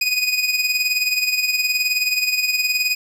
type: tone with tremolo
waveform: 25% pulse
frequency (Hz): 2489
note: D#7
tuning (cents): 0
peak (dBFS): -11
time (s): 0.01-2.95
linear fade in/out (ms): 5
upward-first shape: sine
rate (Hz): 19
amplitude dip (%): 60
effects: none